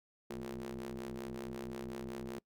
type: ring-modulated tone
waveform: sawtooth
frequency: 64.6 Hz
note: C2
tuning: 21 cents flat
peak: -34 dBFS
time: 0.3-2.39 s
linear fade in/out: 5 ms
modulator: 288 Hz
effects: noise-tail reverb RT60 0.1 s tail -24 dB re dry